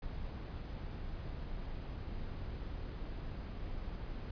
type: noise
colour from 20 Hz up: brown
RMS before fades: -42 dBFS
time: 0.02-4.31 s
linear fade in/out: 5 ms
effects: resampled to 11025 Hz